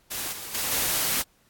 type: noise with level steps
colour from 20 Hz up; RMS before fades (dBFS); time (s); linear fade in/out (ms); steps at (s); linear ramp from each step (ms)
white; -31 / -37 / -28 / -25; 0.1-1.23; 20; 0.32 / 0.54 / 0.71; 10
effects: pink hiss -63 dBFS RMS until 1.49 s + AAC 64 kbps